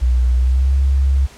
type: tone with pitch glide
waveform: sine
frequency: 61.74 to 67.72 Hz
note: B1 to C#2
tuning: 0 to -40 cents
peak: -11 dBFS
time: 0.01-1.27 s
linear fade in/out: 20 ms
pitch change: +160 cents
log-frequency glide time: 0.34-0.74 s
effects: pink hiss -42 dBFS RMS until 1.37 s + low-pass 9000 Hz 12 dB/octave